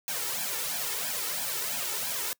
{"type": "noise with flanger", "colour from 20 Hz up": "white", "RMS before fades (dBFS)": -32, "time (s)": [0.08, 2.33], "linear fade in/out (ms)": 0, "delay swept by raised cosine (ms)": [1.2, 2.3], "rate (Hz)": 3, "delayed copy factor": 0.8, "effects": ["noise-tail reverb RT60 0.1 s tail -25 dB re dry", "high-pass 150 Hz 12 dB/octave"]}